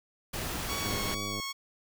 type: noise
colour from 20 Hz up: pink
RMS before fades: -35 dBFS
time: 0.33-1.15 s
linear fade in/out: 10 ms
type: tone with vibrato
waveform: 10% pulse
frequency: 1112 Hz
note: C#6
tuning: 5 cents sharp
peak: -26 dBFS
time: 0.68-1.53 s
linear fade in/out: 20 ms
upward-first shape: sine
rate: 2.3 Hz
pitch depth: 24 cents each way
type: click train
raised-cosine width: 2 ms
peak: -27 dBFS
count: 57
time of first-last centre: 0.85-1.399 s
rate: 102 Hz
effects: none